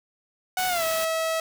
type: tone with pitch glide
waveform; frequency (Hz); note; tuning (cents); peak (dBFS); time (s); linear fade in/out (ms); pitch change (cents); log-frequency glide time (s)
sawtooth; 740 to 647.9; F#5 to E5; 0 to -30; -20; 0.57-1.4; 2; -230; 0.68-0.84
type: noise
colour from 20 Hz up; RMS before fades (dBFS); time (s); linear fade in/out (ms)
white; -33; 0.58-1.05; 5
effects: none